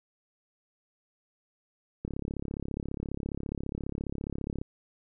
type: click train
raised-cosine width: 3 ms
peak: -21 dBFS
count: 90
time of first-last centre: 2.05-4.615 s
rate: 34.7 Hz
effects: none